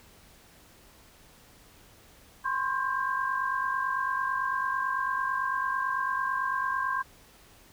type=tone cluster; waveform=sine; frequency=1033 / 1082 / 1594 Hz; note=C6 / C#6 / G6; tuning=-22 / -42 / +28 cents; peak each=-31 dBFS; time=2.44-7.03 s; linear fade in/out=20 ms; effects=pink hiss -56 dBFS RMS until 7.72 s